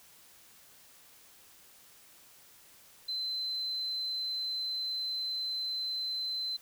sine tone, 4065 Hz, B7, 49 cents sharp, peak -32 dBFS, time 3.08-6.57 s, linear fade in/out 10 ms, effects white hiss -58 dBFS RMS until 6.61 s

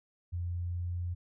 sine tone with pitch glide, 87.31 to 87.92 Hz, F2 to F2, 0 to +12 cents, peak -32 dBFS, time 0.32-1.15 s, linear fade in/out 20 ms, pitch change +12 cents, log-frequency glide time 0.48-0.93 s, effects none

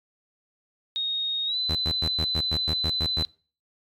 sine tone with pitch glide, 3729 to 4020 Hz, A#7 to B7, 0 to +30 cents, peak -24 dBFS, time 0.96-3.25 s, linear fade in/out 0 ms, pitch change +130 cents, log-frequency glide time 1.46-1.57 s
sawtooth tone bursts, 79.5 Hz, D#2, 38 cents sharp, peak -22 dBFS, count 10, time 1.69-3.23 s, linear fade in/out 10 ms, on 64 ms, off 100 ms
effects noise-tail reverb RT60 0.4 s tail -23 dB re dry + MP3 96 kbps

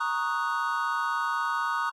triangle chord, D# minor seventh, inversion second, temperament equal, 932.3 / 1108.7 / 1244.5 / 1480 Hz, A#5 / C#6 / D#6 / F#6, 0 / 0 / 0 / 0 cents, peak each -30 / -31 / -28 / -30 dBFS, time 0-1.9 s, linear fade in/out 10 ms, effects AAC 48 kbps

